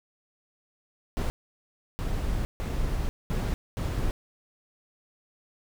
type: noise bursts at uneven times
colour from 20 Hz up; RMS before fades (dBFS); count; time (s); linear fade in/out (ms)
brown; -28; 5; 1.17-1.3 / 1.99-2.45 / 2.6-3.09 / 3.3-3.54 / 3.77-4.11; 0
effects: none